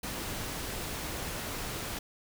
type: noise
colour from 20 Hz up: pink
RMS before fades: -37 dBFS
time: 0.03-1.99 s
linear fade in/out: 5 ms
effects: none